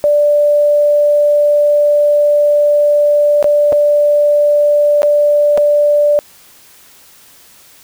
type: tone with dropouts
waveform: sine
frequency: 587.3 Hz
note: D5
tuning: in tune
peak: -7 dBFS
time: 0.04-6.19 s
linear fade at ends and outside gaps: 0 ms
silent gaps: 3.427-3.443 / 3.723-3.728 / 5.02-5.031 / 5.575-5.579 s
effects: white hiss -43 dBFS RMS until 7.83 s